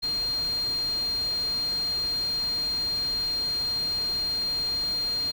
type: tone in noise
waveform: sine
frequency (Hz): 4200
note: C8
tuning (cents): +6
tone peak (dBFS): -25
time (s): 0.02-5.32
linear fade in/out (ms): 20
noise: pink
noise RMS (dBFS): -41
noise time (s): 0.02-5.32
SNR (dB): +13
effects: none